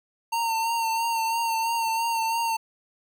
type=tone with vibrato; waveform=square; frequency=912 Hz; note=A#5; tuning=38 cents flat; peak=-24 dBFS; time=0.32-2.57 s; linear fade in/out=10 ms; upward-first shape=sine; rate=3 Hz; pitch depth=30 cents each way; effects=none